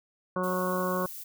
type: harmonic tone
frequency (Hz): 183.1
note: F#3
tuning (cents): -18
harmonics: 1 / 2 / 3 / 4 / 5 / 6 / 7 / 8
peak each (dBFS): -32 / -34 / -32 / -44 / -40 / -32 / -43 / -40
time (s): 0.36-1.06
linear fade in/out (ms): 2
type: noise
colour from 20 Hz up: violet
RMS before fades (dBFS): -41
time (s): 0.43-1.24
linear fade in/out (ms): 10
effects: none